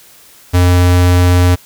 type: tone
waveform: square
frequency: 89.2 Hz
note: F2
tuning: 37 cents sharp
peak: -7 dBFS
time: 0.53-1.56 s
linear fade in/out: 20 ms
effects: white hiss -42 dBFS RMS until 1.65 s